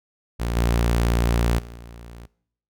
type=tone with level steps; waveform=sawtooth; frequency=58.27 Hz; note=A#1; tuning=in tune; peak=-19 / -14 / -33 / -35 dBFS; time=0.39-2.27 s; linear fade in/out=20 ms; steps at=0.56 / 1.58 / 1.76 s; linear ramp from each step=10 ms; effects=noise-tail reverb RT60 0.7 s tail -22 dB re dry